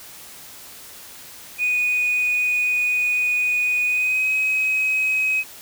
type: tone with pitch glide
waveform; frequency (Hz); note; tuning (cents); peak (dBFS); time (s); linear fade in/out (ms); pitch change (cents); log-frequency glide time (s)
sine; 2476 to 2538; D#7 to D#7; -9 to +34; -16; 1.58-5.44; 50; +43; 3.86-4.3
effects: tanh soft clip ceiling -15 dBFS + white hiss -41 dBFS RMS until 5.61 s